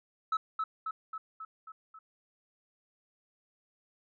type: tone with echo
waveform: sine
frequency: 1300 Hz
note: E6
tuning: 24 cents flat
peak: -24 dBFS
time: 0.32-0.37 s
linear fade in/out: 5 ms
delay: 270 ms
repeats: 6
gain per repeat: -4 dB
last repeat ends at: 1.99 s
effects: tanh soft clip ceiling -26 dBFS

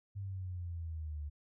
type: exponential sweep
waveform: sine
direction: down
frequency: 100.4 to 72.5 Hz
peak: -38 dBFS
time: 0.15-1.3 s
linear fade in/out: 20 ms
effects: none

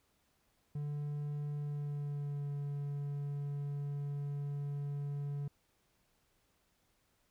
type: tone with pitch glide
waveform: triangle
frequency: 146.4 to 143.06 Hz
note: D3 to D3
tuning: -5 to -45 cents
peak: -34 dBFS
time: 0.75-5.48 s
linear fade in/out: 5 ms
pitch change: -40 cents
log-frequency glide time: 1.57-2.51 s
effects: pink hiss -75 dBFS RMS until 7.3 s

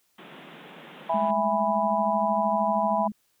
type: band-pass noise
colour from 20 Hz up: pink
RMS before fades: -46 dBFS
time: 0.18-1.31 s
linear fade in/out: 5 ms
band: 150 to 3600 Hz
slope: 96 dB/octave
type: chord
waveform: sine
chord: E major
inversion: none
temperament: just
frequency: 659.3 / 824.1 / 988.9 Hz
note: E5 / G#5 / B5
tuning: 0 / -14 / +2 cents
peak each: -26 / -27 / -26 dBFS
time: 1.09-3.08 s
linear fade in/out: 10 ms
type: tone with tremolo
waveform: sine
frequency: 210 Hz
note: G#3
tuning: 19 cents sharp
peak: -26 dBFS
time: 1.14-3.12 s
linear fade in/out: 2 ms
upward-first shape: sine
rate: 13 Hz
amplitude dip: 70%
effects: white hiss -69 dBFS RMS until 3.4 s

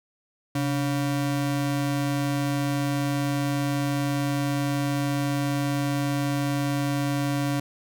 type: ring-modulated tone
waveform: square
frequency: 211 Hz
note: G#3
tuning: 28 cents sharp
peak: -21 dBFS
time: 0.55-7.6 s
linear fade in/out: 5 ms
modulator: 77.4 Hz
effects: none

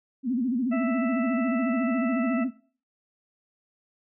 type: tone with vibrato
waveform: sine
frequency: 248.6 Hz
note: B3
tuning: 12 cents sharp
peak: -23 dBFS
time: 0.23-2.51 s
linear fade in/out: 50 ms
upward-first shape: sine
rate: 14 Hz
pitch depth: 150 cents each way
type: harmonic tone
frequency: 660 Hz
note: E5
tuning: 2 cents sharp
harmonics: 1 / 2 / 3 / 4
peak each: -29 / -35 / -39 / -41 dBFS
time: 0.71-2.45 s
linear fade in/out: 20 ms
effects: noise-tail reverb RT60 0.4 s tail -17 dB re dry

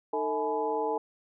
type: tone cluster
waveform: sine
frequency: 307.5 / 447.8 / 642 / 848 / 995 Hz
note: D#4 / A4 / E5 / G#5 / B5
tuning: -20 / +30 / -46 / +36 / +13 cents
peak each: -38 / -30 / -37 / -31 / -38 dBFS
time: 0.13-0.98 s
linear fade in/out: 5 ms
effects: none

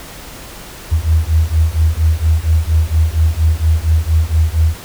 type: beating tone pair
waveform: sine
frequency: 77.78 / 82.08 Hz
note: D#2 / E2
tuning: 0 / -7 cents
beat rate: 4.3 Hz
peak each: -13 dBFS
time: 0.91-4.76 s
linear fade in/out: 20 ms
effects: added 50 Hz sine -42 dBFS peak until 4.84 s + pink hiss -33 dBFS RMS until 4.84 s

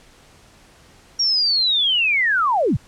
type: linear sweep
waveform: sine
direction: down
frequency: 5640 to 70.3 Hz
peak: -15 dBFS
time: 1.19-2.77 s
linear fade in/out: 10 ms
effects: pink hiss -50 dBFS RMS until 2.87 s + low-pass 9000 Hz 12 dB/octave

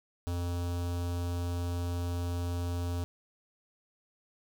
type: tone with notch filter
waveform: square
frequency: 87.31 Hz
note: F2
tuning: in tune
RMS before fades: -33 dBFS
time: 0.27-3.04 s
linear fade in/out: 0 ms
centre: 2000 Hz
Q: 1.4
effects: none

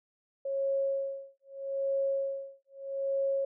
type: tone with tremolo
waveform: sine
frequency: 547 Hz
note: C#5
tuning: 23 cents flat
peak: -26 dBFS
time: 0.45-3.45 s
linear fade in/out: 5 ms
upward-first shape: sine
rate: 0.8 Hz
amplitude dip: 100%
effects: none

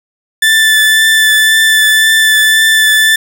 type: tone with vibrato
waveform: 30% pulse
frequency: 1758 Hz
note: A6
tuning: 2 cents flat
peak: -3 dBFS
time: 0.42-3.16 s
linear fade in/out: 5 ms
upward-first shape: triangle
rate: 1.9 Hz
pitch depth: 15 cents each way
effects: none

